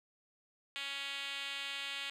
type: tone with band-pass filter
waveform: 5% pulse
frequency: 278.3 Hz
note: C#4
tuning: 7 cents sharp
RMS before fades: -41 dBFS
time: 0.76-2.1 s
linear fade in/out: 0 ms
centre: 3300 Hz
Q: 1.6
effects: none